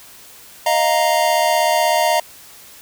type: chord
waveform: square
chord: Eb suspended second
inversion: none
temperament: equal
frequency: 622.3 / 698.5 / 932.3 Hz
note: Eb5 / F5 / Bb5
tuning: 0 / 0 / 0 cents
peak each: -19 dBFS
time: 0.66-2.2 s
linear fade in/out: 5 ms
effects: white hiss -42 dBFS RMS until 2.81 s